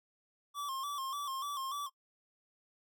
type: tone with vibrato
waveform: square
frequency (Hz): 1108.7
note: C#6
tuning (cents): 0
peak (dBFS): -37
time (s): 0.54-1.9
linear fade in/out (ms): 50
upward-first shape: square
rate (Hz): 3.4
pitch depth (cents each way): 68
effects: noise-tail reverb RT60 0.1 s tail -22 dB re dry